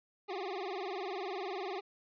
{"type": "tone with vibrato", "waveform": "25% pulse", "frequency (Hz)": 380, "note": "F#4", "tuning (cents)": 46, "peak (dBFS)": -33, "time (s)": [0.28, 1.81], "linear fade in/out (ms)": 20, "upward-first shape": "sine", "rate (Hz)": 20, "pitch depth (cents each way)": 150, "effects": ["resampled to 11025 Hz"]}